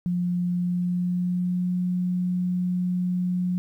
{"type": "tone with pitch glide", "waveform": "sine", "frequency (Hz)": [177.1, 180.09], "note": ["F3", "F#3"], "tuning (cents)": [24, -47], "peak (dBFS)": -22, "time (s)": [0.06, 3.58], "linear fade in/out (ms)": 0, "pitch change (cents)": 29, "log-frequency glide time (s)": [0.54, 1.75], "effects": ["10-bit"]}